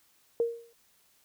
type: tone with exponential decay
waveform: sine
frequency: 466.2 Hz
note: A#4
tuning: in tune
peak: -21 dBFS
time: 0.4-0.73 s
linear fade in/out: 1 ms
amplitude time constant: 70 ms
effects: white hiss -66 dBFS RMS until 1.24 s